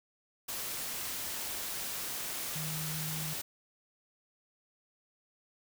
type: tone in noise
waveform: sine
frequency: 155.56 Hz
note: D#3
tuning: in tune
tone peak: -38 dBFS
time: 2.55-3.34 s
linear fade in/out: 10 ms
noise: white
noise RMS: -38 dBFS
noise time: 0.48-3.42 s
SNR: -3 dB
effects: none